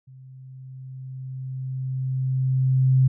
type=tone with level ramp; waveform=sine; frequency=130.81 Hz; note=C3; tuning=in tune; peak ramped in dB=-43 to -13 dBFS; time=0.07-3.08 s; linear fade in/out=10 ms; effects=none